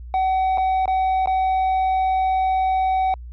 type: tone with dropouts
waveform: triangle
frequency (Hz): 756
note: F#5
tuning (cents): +37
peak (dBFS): -15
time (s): 0.14-3.14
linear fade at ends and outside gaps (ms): 1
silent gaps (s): 0.575-0.581 / 0.857-0.878 / 1.259-1.273
effects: added 60 Hz sine -33 dBFS peak until 3.32 s + resampled to 11025 Hz